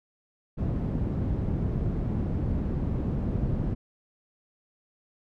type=low-pass noise; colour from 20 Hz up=white; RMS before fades=-28 dBFS; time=0.57-3.75 s; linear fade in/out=20 ms; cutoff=170 Hz; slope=12 dB/octave; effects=none